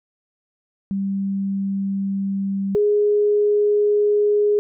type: tone pair in turn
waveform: sine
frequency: 196 / 415.3 Hz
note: G3 / G#4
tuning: 0 / 0 cents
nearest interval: octave + minor second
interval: 1300 cents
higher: second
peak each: -20 / -14 dBFS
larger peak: second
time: 0.91-2.75 / 2.75-4.59 s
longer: neither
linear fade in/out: 0 ms
effects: none